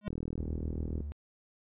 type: tone with exponential growth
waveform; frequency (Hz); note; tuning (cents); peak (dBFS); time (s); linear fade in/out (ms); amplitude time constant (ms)
square; 207.7; G#3; 0; -32; 0.01-0.08; 2; 15
type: click train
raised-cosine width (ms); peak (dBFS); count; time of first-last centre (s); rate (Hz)
3; -24; 38; 0.08-1.005; 40
type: tone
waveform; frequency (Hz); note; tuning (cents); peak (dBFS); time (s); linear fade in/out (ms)
triangle; 73; D2; -10; -34; 0.39-1.12; 0
effects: resampled to 8000 Hz